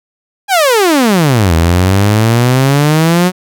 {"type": "exponential two-way sweep", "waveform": "sawtooth", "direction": "down then up", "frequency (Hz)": [832, 80.3, 185.1], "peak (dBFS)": -3, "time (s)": [0.48, 3.32], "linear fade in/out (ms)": 50, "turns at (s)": 1.54, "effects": []}